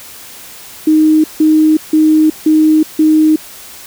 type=tone bursts; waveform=sine; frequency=311.1 Hz; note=D#4; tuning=in tune; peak=-5 dBFS; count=5; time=0.87-3.36 s; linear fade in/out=5 ms; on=370 ms; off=160 ms; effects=white hiss -33 dBFS RMS until 3.86 s